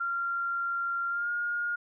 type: tone with pitch glide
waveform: sine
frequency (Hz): 1383 to 1424.3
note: F6 to F6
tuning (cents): -17 to +34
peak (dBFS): -28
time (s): 0-1.76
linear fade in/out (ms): 10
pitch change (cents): +51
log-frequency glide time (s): 1.09-1.3
effects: none